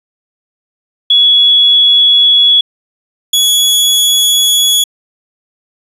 sine / sawtooth tone pair in turn, 3374 / 3374 Hz, G#7 / G#7, +27 / +27 cents, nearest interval unison, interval 0 cents, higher neither, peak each -4 dBFS, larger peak neither, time 1.1-2.61 / 3.33-4.84 s, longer neither, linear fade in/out 5 ms, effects resampled to 32000 Hz + 7-bit

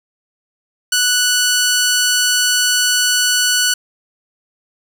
10% pulse tone, 1480 Hz, F#6, in tune, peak -4 dBFS, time 0.92-3.74 s, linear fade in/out 5 ms, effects none

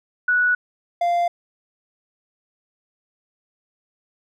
sine / triangle tone pair in turn, 1472 / 694.7 Hz, F#6 / F5, -9 / -9 cents, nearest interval octave + minor second, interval 1300 cents, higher first, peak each -15 dBFS, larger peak neither, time 0.28-0.55 / 1.01-1.28 s, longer neither, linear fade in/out 5 ms, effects none

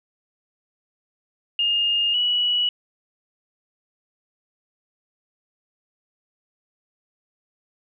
sine tone pair in turn, 2832 / 2935 Hz, F7 / F#7, +23 / -15 cents, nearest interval minor second, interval 62 cents, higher second, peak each -18 dBFS, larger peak neither, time 1.59-2.14 / 2.14-2.69 s, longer neither, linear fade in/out 2 ms, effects none

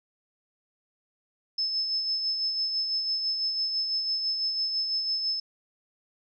sine tone with tremolo, 5230 Hz, E8, 15 cents flat, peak -24 dBFS, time 1.58-5.4 s, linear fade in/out 5 ms, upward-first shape sine, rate 6 Hz, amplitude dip 40%, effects none

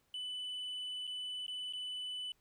sine tone with dropouts, 2993 Hz, F#7, 19 cents sharp, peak -36 dBFS, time 0.14-2.32 s, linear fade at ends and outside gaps 2 ms, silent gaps 1.07-1.075 / 1.465-1.48 / 1.726-1.734 s, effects tanh soft clip ceiling -38 dBFS + pink hiss -75 dBFS RMS until 2.4 s

